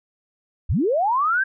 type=linear sweep; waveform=sine; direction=up; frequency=39.56 to 1615 Hz; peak=-17 dBFS; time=0.69-1.44 s; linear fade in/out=10 ms; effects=none